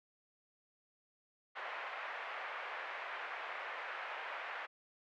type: band-pass noise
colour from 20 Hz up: white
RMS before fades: -44 dBFS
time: 1.55-4.67 s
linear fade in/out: 20 ms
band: 560 to 2200 Hz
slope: 24 dB/octave
effects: none